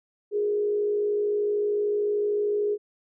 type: tone with frequency modulation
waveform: sine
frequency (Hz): 415.3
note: G#4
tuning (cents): 0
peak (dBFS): -22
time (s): 0.31-2.78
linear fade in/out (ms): 50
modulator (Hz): 53.3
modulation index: 0.38
effects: none